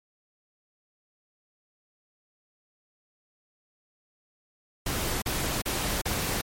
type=noise bursts; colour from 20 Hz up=pink; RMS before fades=-29 dBFS; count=4; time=4.86-6.414 s; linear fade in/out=5 ms; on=360 ms; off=38 ms; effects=MP3 64 kbps